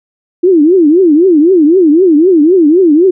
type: tone with vibrato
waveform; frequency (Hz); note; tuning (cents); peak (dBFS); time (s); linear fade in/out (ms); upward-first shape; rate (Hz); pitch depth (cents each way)
sine; 334.4; E4; +25; -3; 0.43-3.11; 10; triangle; 3.9; 290
effects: none